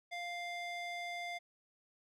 square tone with band-pass filter, 698.5 Hz, F5, in tune, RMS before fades -42 dBFS, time 0.11-1.39 s, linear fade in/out 20 ms, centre 2100 Hz, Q 0.98, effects none

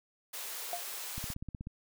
white high-pass noise, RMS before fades -41 dBFS, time 0.33-1.34 s, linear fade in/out 10 ms, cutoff 400 Hz, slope 24 dB/octave
sine tone with exponential decay, 698.5 Hz, F5, in tune, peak -30 dBFS, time 0.73-0.85 s, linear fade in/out 1 ms, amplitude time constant 26 ms
click train, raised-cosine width 5 ms, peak -28 dBFS, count 9, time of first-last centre 1.18-1.671 s, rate 16.3 Hz
effects none

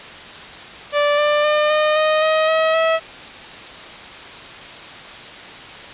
sawtooth tone with pitch steps, 584 / 592.8 / 601.8 / 610.9 / 620.2 / 629.5 / 639.1 / 648.7 Hz, D5 / D5 / D5 / D#5 / D#5 / D#5 / D#5 / E5, -10 / +16 / +42 / -32 / -6 / +20 / +46 / -28 cents, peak -10 dBFS, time 0.92-3 s, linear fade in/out 50 ms, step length 260 ms, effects white hiss -35 dBFS RMS until 5.93 s + resampled to 8000 Hz

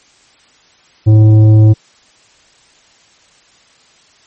triangle tone with tanh clipping, 108.2 Hz, A2, 29 cents flat, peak -4 dBFS, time 1.06-1.74 s, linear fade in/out 20 ms, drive 13 dB, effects white hiss -48 dBFS RMS until 4.26 s + MP3 32 kbps

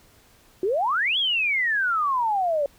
sine exponential two-way sweep, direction up then down, 353.2 to 3415 to 554 Hz, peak -20 dBFS, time 0.63-2.66 s, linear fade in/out 2 ms, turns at 1.18 s, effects pink hiss -56 dBFS RMS until 2.78 s

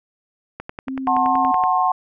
click train, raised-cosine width 0.5 ms, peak -15 dBFS, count 12, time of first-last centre 0.6-1.638 s, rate 10.6 Hz
sine tone with vibrato, 261.9 Hz, C4, 2 cents sharp, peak -24 dBFS, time 0.87-1.52 s, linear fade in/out 10 ms, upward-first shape sine, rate 2.4 Hz, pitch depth 24 cents each way
sine chord, F# diminished, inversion none, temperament just, 740 / 888 / 1065.6 Hz, F#5 / A5 / C6, 0 / +16 / +31 cents, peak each -18 / -22 / -19 dBFS, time 1.07-1.92 s, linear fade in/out 5 ms
effects none

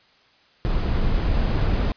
brown noise with level ramp, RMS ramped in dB -22 to -19 dBFS, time 0.65-1.92 s, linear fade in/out 0 ms, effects white hiss -57 dBFS RMS until 1.96 s + resampled to 11025 Hz

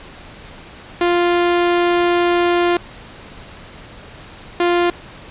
sawtooth tone bursts at uneven times, 349.2 Hz, F4, in tune, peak -9 dBFS, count 2, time 1.01-2.77 / 4.6-4.9 s, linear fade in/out 2 ms, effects pink hiss -38 dBFS RMS until 5.3 s + resampled to 8000 Hz

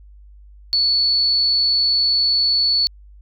sine tone, 4435 Hz, C#8, in tune, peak -14 dBFS, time 0.73-2.87 s, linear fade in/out 0 ms, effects added 50 Hz sine -41 dBFS peak until 3.21 s

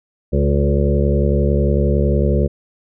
harmonic tone with a mistuned harmonic, 71 Hz, C#2, 42 cents sharp, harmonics 1 / 2 / 3 / 5 / 6 / 7 / 8, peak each -16 / -19 / -21 / -23 / -24 / -24 / -25 dBFS, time 0.32-2.48 s, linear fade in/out 20 ms, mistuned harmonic 6, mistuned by +17 cents, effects none

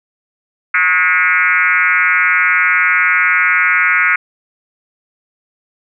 sine tone with frequency modulation, 1800 Hz, A6, 39 cents sharp, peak -9 dBFS, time 0.74-4.16 s, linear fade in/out 5 ms, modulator 176 Hz, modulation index 3, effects none

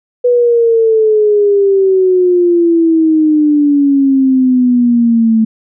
sine exponential sweep, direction down, 493.3 to 220 Hz, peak -6 dBFS, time 0.24-5.45 s, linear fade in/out 10 ms, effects none

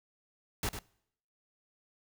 pink noise with echo, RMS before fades -33 dBFS, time 0.63-0.69 s, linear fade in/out 2 ms, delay 100 ms, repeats 1, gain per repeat -8 dB, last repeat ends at 0.79 s, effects noise-tail reverb RT60 0.7 s tail -23 dB re dry

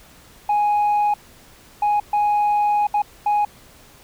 sine tone bursts at uneven times, 830.6 Hz, G#5, in tune, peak -13 dBFS, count 5, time 0.49-1.14 / 1.82-2 / 2.13-2.87 / 2.94-3.02 / 3.26-3.45 s, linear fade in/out 5 ms, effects tanh soft clip ceiling -14 dBFS + pink hiss -48 dBFS RMS until 4.03 s

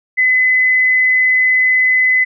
sine tone, 2021 Hz, B6, 39 cents sharp, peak -9 dBFS, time 0.17-2.25 s, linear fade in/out 20 ms, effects none

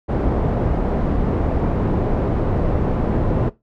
pink low-pass noise, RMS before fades -19 dBFS, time 0.08-3.5 s, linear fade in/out 20 ms, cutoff 630 Hz, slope 12 dB/octave, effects noise-tail reverb RT60 0.2 s tail -18 dB re dry

